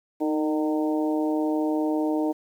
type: harmonic tone with a mistuned harmonic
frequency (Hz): 152.6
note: D#3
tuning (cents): -33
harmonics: 2 / 3 / 4 / 5 / 6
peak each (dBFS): -23 / -31 / -31 / -35 / -36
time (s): 0.2-2.33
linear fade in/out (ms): 20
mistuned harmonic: 2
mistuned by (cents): +29
effects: 9-bit